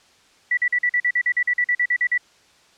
sine tone bursts, 1959 Hz, B6, 15 cents flat, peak -16 dBFS, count 16, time 0.51-2.178 s, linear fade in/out 5 ms, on 63 ms, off 44 ms, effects white hiss -55 dBFS RMS until 2.77 s + low-pass 6000 Hz 12 dB/octave

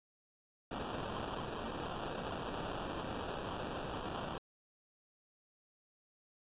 white noise with sample-and-hold, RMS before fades -41 dBFS, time 0.71-4.38 s, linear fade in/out 2 ms, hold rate 2100 Hz, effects resampled to 8000 Hz

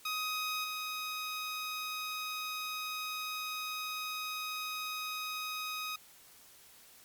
15% pulse tone with level steps, 1256 Hz, D#6, 16 cents sharp, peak -27 / -30 dBFS, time 0.05-5.96 s, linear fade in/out 5 ms, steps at 0.64 s, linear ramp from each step 2 ms, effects white hiss -58 dBFS RMS until 7.04 s + MP3 96 kbps

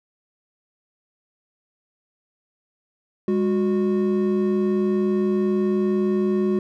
triangle tone pair together, 203.8 / 366 Hz, G#3 / F#4, -32 / -19 cents, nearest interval minor seventh, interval 1013 cents, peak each -19 dBFS, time 3.28-6.59 s, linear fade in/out 2 ms, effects none

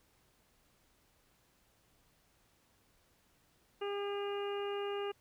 harmonic tone, 404 Hz, G#4, 48 cents flat, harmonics 1 / 2 / 3 / 4 / 5 / 6 / 7, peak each -36 / -45 / -46 / -52 / -56 / -54 / -48 dBFS, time 3.81-5.12 s, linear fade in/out 10 ms, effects pink hiss -71 dBFS RMS until 5.2 s

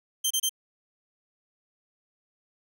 15% pulse tone bursts, 3136 Hz, G7, in tune, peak -16 dBFS, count 3, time 0.24-0.494 s, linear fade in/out 10 ms, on 66 ms, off 28 ms, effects none

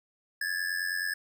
square ring-modulated tone, 1700 Hz, G#6, 40 cents sharp, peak -27 dBFS, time 0.41-1.14 s, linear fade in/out 5 ms, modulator 44.7 Hz, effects 11-bit

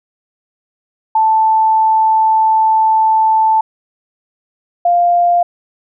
sine tone pair in turn, 880 / 698.5 Hz, A5 / F5, 0 / 0 cents, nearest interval major third, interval 400 cents, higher first, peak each -8 dBFS, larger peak neither, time 1.15-3.61 / 4.85-5.43 s, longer first, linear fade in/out 5 ms, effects none

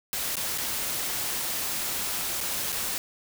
white noise with dropouts, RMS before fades -30 dBFS, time 0.13-2.98 s, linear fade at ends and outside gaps 0 ms, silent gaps 0.355-0.368 / 0.577-0.583 / 2.405-2.411 / 2.721-2.726 s, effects none

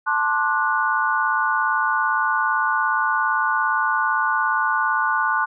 sine chord, D dominant seventh, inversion second, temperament just, 881 / 1057.2 / 1174.7 / 1468.3 Hz, A5 / C6 / D6 / F#6, +2 / +18 / 0 / -14 cents, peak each -24 / -24 / -25 / -21 dBFS, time 0.06-5.46 s, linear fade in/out 20 ms, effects none

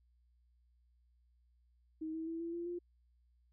sine tone with pitch steps, 316.1 / 322.6 / 329.1 / 335.9 / 342.7 / 349.7 Hz, D#4 / E4 / E4 / E4 / F4 / F4, +27 / -37 / -3 / +33 / -33 / +2 cents, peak -38 dBFS, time 2.01-2.79 s, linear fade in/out 10 ms, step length 130 ms, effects added 60 Hz sine -68 dBFS peak until 3.52 s

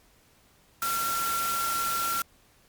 sine tone in noise, 1365 Hz, F6, 40 cents flat, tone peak -27 dBFS, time 0.82-2.22 s, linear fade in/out 2 ms, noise white, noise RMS -32 dBFS, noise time 0.82-2.22 s, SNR +2 dB, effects pink hiss -61 dBFS RMS until 2.68 s + MP3 96 kbps

